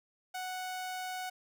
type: tone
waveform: sawtooth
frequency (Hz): 740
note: F#5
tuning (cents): 0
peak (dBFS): -33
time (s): 0.34-1.3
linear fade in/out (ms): 10
effects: none